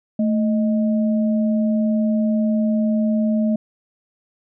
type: tone pair together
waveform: sine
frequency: 219.9 / 622 Hz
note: A3 / D#5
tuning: -1 / -1 cents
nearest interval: octave + tritone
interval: 1800 cents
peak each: -16 / -26 dBFS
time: 0.19-3.56 s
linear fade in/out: 5 ms
effects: none